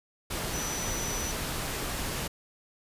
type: tone in noise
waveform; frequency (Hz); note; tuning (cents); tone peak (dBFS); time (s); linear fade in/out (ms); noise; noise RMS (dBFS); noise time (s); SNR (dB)
sine; 5940; F#8; +6; -35; 0.53-1.32; 10; pink; -33; 0.3-2.28; -5
effects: resampled to 32000 Hz